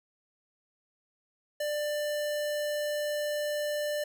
square tone, 593 Hz, D5, 17 cents sharp, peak -30 dBFS, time 1.6-4.04 s, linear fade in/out 5 ms, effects none

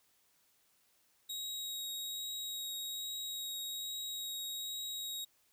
sawtooth tone with vibrato, 3797 Hz, A#7, 31 cents sharp, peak -36 dBFS, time 1.29-5.25 s, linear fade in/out 10 ms, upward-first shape triangle, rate 1.2 Hz, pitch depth 8 cents each way, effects white hiss -72 dBFS RMS until 5.52 s

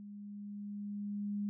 sine tone with level ramp, 204.6 Hz, G#3, 26 cents flat, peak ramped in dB -46 to -33 dBFS, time 0-1.49 s, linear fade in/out 0 ms, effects none

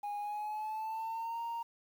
sine tone with pitch glide, 823 to 929.1 Hz, G#5 to A#5, -16 to -6 cents, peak -33 dBFS, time 0.03-1.63 s, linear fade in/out 10 ms, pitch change +210 cents, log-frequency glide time 0.19-1.41 s, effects tanh soft clip ceiling -35 dBFS + 10-bit

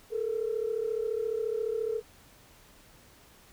sine tone pair together, 431.8 / 466.2 Hz, A4 / A#4, -33 / 0 cents, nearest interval minor second, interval 133 cents, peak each -30 / -31 dBFS, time 0.1-2.02 s, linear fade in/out 50 ms, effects tanh soft clip ceiling -21 dBFS + pink hiss -57 dBFS RMS until 3.52 s

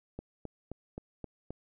click train, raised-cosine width 2 ms, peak -26 dBFS, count 6, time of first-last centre 0.19-1.506 s, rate 3.8 Hz, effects none

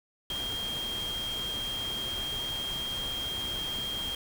sine tone in noise, 3216 Hz, G7, 44 cents sharp, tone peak -32 dBFS, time 0.3-4.15 s, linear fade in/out 2 ms, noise pink, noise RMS -40 dBFS, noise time 0.3-4.15 s, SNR +5 dB, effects none

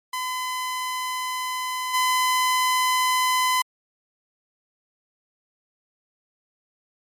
sawtooth tone with level steps, 1015 Hz, B5, 47 cents sharp, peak -22 / -15 dBFS, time 0.13-3.62 s, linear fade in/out 5 ms, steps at 1.93 s, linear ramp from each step 20 ms, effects MP3 64 kbps

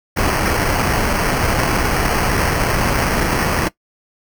pink noise with sample-and-hold, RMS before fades -17 dBFS, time 0.16-3.69 s, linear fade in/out 20 ms, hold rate 3675 Hz, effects noise-tail reverb RT60 0.1 s tail -19 dB re dry

